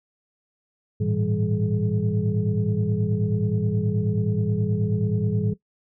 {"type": "tone cluster", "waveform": "sine", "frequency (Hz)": [104.7, 114.1, 161, 195.9, 424.2], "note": ["G#2", "A#2", "E3", "G3", "G#4"], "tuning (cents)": [15, -37, -41, -1, 37], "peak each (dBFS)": [-25, -26, -27, -27, -30], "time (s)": [1, 5.54], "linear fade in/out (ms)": 10, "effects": ["noise-tail reverb RT60 0.1 s tail -17 dB re dry", "tanh soft clip ceiling -10 dBFS"]}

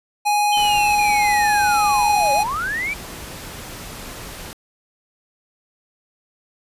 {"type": "tone", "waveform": "square", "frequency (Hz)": 830.6, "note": "G#5", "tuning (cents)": 0, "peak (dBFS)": -16, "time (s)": [0.25, 2.44], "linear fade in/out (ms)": 20}
{"type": "linear two-way sweep", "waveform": "sine", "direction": "down then up", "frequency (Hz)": [3136, 534, 2381], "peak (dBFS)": -21, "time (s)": [0.52, 2.94], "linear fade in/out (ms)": 10, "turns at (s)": 2.33}
{"type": "noise", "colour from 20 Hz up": "pink", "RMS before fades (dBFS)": -34, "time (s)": [0.57, 4.53], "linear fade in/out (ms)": 0}
{"effects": ["resampled to 32000 Hz"]}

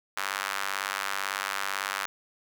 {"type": "tone with high-pass filter", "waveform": "sawtooth", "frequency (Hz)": 98, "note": "G2", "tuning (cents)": 0, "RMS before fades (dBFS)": -32, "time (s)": [0.17, 2.06], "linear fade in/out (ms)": 0, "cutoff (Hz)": 1300, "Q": 1.7, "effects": []}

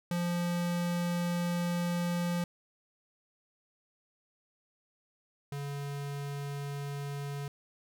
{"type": "tone pair in turn", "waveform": "square", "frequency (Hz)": [174.1, 141.93], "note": ["F3", "C#3"], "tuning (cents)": [-5, 41], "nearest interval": "major third", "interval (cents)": 354, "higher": "first", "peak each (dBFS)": [-30, -36], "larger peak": "first", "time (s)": [[0.11, 2.44], [5.52, 7.48]], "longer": "first", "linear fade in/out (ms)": 2, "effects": []}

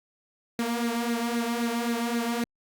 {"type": "tone with flanger", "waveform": "sawtooth", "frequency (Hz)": 234.9, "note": "A#3", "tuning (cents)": 13, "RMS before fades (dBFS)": -28, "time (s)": [0.59, 2.44], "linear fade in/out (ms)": 2, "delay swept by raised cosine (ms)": [0.47, 3.37], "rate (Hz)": 3.8, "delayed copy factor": 0.6, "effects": ["Opus 48 kbps"]}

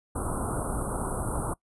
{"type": "band-stop noise", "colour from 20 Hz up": "pink", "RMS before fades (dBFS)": -30, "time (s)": [0.15, 1.54], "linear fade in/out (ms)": 10, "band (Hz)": [1400, 8500], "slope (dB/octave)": 96, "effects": ["noise-tail reverb RT60 0.1 s tail -22 dB re dry", "resampled to 24000 Hz"]}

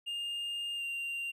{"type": "tone with pitch glide", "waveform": "triangle", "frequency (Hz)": [2818, 2776], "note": ["F7", "F7"], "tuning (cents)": [15, -11], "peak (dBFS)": -33, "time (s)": [0.06, 1.32], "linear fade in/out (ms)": 20, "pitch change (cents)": -26, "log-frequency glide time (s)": [0.76, 0.83], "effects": []}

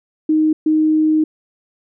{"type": "tone bursts at uneven times", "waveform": "sine", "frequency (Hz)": 311.1, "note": "D#4", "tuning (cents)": 0, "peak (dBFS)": -11, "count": 2, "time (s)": [[0.29, 0.53], [0.66, 1.24]], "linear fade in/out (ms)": 5, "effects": []}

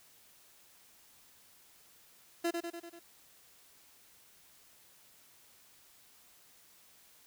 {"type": "tone with echo", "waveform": "30% pulse", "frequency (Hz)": 340, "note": "F4", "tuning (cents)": -46, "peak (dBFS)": -27, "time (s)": [2.44, 2.51], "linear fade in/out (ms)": 10, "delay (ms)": 97, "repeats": 5, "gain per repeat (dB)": -4, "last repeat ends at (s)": 2.995, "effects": ["white hiss -62 dBFS RMS until 7.26 s"]}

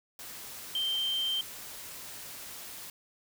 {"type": "tone in noise", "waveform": "sine", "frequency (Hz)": 3136, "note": "G7", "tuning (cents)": 0, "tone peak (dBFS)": -28, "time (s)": [0.75, 1.41], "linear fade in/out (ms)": 2, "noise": "white", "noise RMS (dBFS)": -44, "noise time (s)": [0.19, 2.9], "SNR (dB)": 13, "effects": []}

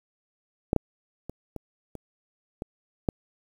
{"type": "clicks", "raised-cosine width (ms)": 2, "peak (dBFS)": [-8, -8, -22, -22, -25, -19, -10], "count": 7, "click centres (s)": [0.731, 0.763, 1.296, 1.563, 1.953, 2.621, 3.088], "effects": ["8-bit"]}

